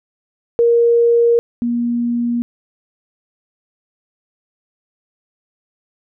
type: tone pair in turn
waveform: sine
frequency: 469.5 / 238 Hz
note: A#4 / A#3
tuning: +12 / +36 cents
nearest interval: octave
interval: 1176 cents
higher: first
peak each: -9 / -15 dBFS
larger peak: first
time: 0.59-1.39 / 1.62-2.42 s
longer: neither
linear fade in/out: 0 ms
effects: none